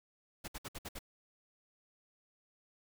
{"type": "noise bursts", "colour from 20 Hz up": "pink", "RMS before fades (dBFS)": -43, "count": 6, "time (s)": [0.44, 0.991], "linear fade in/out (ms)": 10, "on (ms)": 41, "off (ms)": 61, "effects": []}